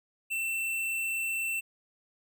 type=tone; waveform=square; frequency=2684 Hz; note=E7; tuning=31 cents sharp; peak=-30 dBFS; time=0.3-1.61 s; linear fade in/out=20 ms; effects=none